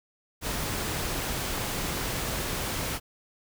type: noise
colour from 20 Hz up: pink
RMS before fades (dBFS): -31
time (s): 0.41-3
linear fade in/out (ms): 50
effects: none